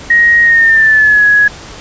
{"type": "tone with pitch glide", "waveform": "sine", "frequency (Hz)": [1880, 1674.9], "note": ["A#6", "G#6"], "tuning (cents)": [14, 14], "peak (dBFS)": -4, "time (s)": [0.1, 1.48], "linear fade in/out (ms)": 5, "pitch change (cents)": -200, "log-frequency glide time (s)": [0.42, 1.25], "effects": ["pink hiss -30 dBFS RMS until 1.8 s", "resampled to 16000 Hz"]}